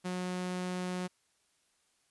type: tone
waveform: sawtooth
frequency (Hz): 181.6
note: F#3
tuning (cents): -32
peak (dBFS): -30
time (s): 0.04-1.08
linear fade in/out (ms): 20
effects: white hiss -73 dBFS RMS until 2.1 s + resampled to 24000 Hz